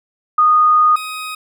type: tone pair in turn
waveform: sine / 20% pulse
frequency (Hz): 1234 / 1255.6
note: D#6 / D#6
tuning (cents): -15 / +15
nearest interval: unison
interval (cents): 30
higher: second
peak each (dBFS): -8 / -19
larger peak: first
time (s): 0.38-0.96 / 0.96-1.35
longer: first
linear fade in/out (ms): 5
effects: none